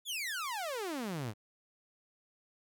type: exponential sweep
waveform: sawtooth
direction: down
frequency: 3583 to 98 Hz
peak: -32 dBFS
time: 0.05-1.34 s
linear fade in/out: 50 ms
effects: none